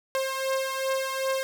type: beating tone pair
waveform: sawtooth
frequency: 531 / 533.6 Hz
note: C5 / C5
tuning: +25 / +34 cents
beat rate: 2.6 Hz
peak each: -24 / -27 dBFS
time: 0.15-1.43 s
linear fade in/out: 0 ms
effects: none